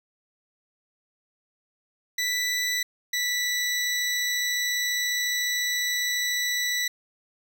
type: tone pair in turn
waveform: 20% pulse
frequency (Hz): 1975.5 / 1966.6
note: B6 / B6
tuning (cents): 0 / -8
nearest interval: unison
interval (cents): 8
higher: first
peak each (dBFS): -19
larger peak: neither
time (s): 2.18-2.83 / 3.13-6.88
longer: second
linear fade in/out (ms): 5
effects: none